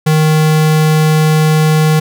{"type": "tone", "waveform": "square", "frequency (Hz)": 155.56, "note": "D#3", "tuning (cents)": 0, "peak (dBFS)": -8, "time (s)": [0.06, 2], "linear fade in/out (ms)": 10, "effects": []}